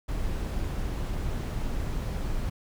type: noise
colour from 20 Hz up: brown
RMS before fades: -30 dBFS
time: 0.08-2.5 s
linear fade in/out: 10 ms
effects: none